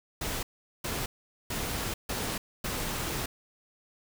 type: noise bursts at uneven times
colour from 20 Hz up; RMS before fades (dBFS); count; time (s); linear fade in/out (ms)
pink; -33; 5; 0.21-0.43 / 0.84-1.06 / 1.5-1.94 / 2.09-2.38 / 2.64-3.26; 5
effects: none